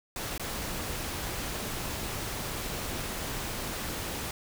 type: noise with dropouts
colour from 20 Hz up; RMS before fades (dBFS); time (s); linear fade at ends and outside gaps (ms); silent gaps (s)
pink; -35; 0.16-4.31; 2; 0.379-0.396
effects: none